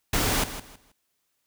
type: noise with echo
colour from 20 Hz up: pink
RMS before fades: -24 dBFS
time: 0.13-0.44 s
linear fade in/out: 5 ms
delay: 160 ms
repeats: 3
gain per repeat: -12 dB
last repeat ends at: 0.92 s
effects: white hiss -75 dBFS RMS until 1.46 s